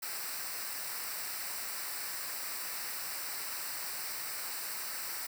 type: noise with comb filter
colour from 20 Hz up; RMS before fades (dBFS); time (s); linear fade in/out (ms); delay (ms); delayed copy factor
white; -39; 0.02-5.27; 10; 0.3; -0.7
effects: none